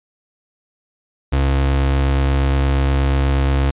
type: tone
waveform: 35% pulse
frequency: 68.4 Hz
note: C#2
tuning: 23 cents flat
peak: -12 dBFS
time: 1.32-3.71 s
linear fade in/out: 10 ms
effects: resampled to 8000 Hz